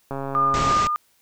click train, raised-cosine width 1 ms, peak -16 dBFS, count 85, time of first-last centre 0.11-0.723 s, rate 137 Hz
sine tone with tremolo, 1212 Hz, D#6, 46 cents flat, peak -16 dBFS, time 0.35-0.96 s, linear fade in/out 0 ms, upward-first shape sine, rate 3.1 Hz, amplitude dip 40%
pink low-pass noise, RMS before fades -27 dBFS, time 0.54-0.87 s, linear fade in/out 0 ms, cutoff 7700 Hz, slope 96 dB/octave
effects white hiss -62 dBFS RMS until 1.21 s

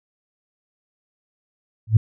sine tone with exponential growth, 110 Hz, A2, in tune, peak -4 dBFS, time 1.87-1.97 s, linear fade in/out 5 ms, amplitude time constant 21 ms, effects tanh soft clip ceiling -1 dBFS

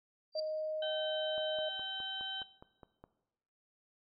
sine tone with exponential growth, 4699 Hz, D8, in tune, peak -33 dBFS, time 0.32-0.4 s, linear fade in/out 5 ms, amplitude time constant 16 ms
sine tone, 622.3 Hz, D#5, in tune, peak -34 dBFS, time 0.35-1.69 s, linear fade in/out 5 ms
harmonic tone, 770 Hz, G5, 31 cents flat, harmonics 1 / 2 / 4 / 5, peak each -48 / -45 / -39 / -47 dBFS, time 0.82-2.43 s, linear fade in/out 5 ms
click train, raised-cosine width 1 ms, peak -37 dBFS, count 9, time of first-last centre 1.38-3.04 s, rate 4.82 Hz
effects noise-tail reverb RT60 1.0 s tail -17 dB re dry

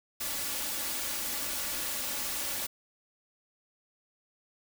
white noise with comb filter, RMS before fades -34 dBFS, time 0.2-2.67 s, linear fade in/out 10 ms, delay 3.5 ms, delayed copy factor +0.6, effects none

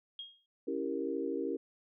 sine tone with exponential decay, 3257 Hz, G#7, 34 cents flat, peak -38 dBFS, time 0.19-0.46 s, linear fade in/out 2 ms, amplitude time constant 58 ms
sine chord, C# diminished seventh, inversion none, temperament equal, 277.2 / 329.6 / 392 / 466.2 Hz, C#4 / E4 / G4 / Bb4, 0 / 0 / 0 / 0 cents, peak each -38 dBFS, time 0.67-1.57 s, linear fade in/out 10 ms
effects none

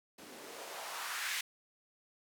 blue noise with band-pass filter sweep, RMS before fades -42 dBFS, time 0.18-1.41 s, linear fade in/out 5 ms, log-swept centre 230 to 2100 Hz, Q 1.7, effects none

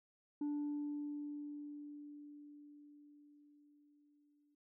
sine tone with exponential decay, 292.8 Hz, D4, 5 cents flat, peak -33 dBFS, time 0.41-4.55 s, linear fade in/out 5 ms, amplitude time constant 900 ms, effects tanh soft clip ceiling -35 dBFS

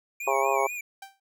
square tone with vibrato, 2349 Hz, D7, in tune, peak -33 dBFS, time 0.2-0.81 s, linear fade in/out 5 ms, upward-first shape sine, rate 4.2 Hz, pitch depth 94 cents each way
harmonic tone, 135.9 Hz, C#3, 34 cents flat, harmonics 3 / 4 / 5 / 6 / 7 / 8, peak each -29 / -29 / -29 / -29 / -29 / -29 dBFS, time 0.27-0.67 s, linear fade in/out 5 ms
sawtooth tone with exponential decay, 782 Hz, G5, 4 cents flat, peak -33 dBFS, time 1.02-1.2 s, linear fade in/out 5 ms, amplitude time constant 38 ms
effects none

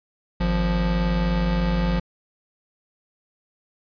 square tone pair together, 51.72 / 174.61 Hz, G#1 / F3, -6 / 0 cents, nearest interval octave + major sixth, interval 2106 cents, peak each -23 dBFS, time 0.4-2 s, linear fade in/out 10 ms, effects resampled to 11025 Hz

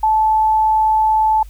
sine tone, 871 Hz, A5, 18 cents flat, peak -11 dBFS, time 0.03-1.43 s, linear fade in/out 5 ms, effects added 50 Hz sine -33 dBFS peak until 1.49 s + white hiss -52 dBFS RMS until 1.49 s

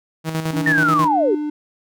sawtooth tone with tremolo, 160 Hz, D#3, 49 cents sharp, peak -15 dBFS, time 0.24-1.09 s, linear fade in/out 50 ms, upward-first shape square, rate 9.3 Hz, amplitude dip 55%
triangle tone with pitch glide, 290.5 to 299 Hz, D4 to D4, -19 to +31 cents, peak -19 dBFS, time 0.53-1.5 s, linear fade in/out 5 ms, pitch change +50 cents, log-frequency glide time 0.69-0.96 s
sine linear sweep, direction down, 1835 to 347.4 Hz, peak -14 dBFS, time 0.66-1.35 s, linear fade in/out 5 ms
effects none

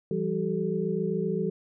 sine tone cluster, 167.9 / 195.6 / 382.2 / 435.9 Hz, E3 / G3 / G4 / A4, +32 / -4 / -44 / -16 cents, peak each -31 dBFS, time 0.11-1.5 s, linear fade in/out 2 ms, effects none

